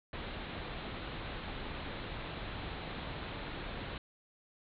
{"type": "low-pass noise", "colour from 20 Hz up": "pink", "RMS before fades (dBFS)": -42, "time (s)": [0.13, 3.98], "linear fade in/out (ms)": 2, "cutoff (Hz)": 4100, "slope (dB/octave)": 96, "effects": []}